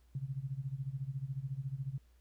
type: tone with tremolo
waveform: sine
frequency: 135 Hz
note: C#3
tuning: 45 cents flat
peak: -33 dBFS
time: 0.15-1.98 s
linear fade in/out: 2 ms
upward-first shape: sine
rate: 14 Hz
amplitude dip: 85%
effects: added 60 Hz sine -62 dBFS peak until 2.2 s + pink hiss -75 dBFS RMS until 2.2 s